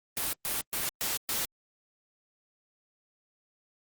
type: noise bursts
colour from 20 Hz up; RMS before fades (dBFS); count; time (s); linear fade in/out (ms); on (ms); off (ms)
white; -31; 5; 0.17-1.45; 0; 160; 120
effects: Opus 32 kbps